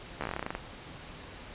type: slowing click train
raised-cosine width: 0.5 ms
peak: -18 dBFS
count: 14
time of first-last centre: 0.21-0.551 s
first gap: 13 ms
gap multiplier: 1.11
effects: pink hiss -46 dBFS RMS until 1.54 s + resampled to 8000 Hz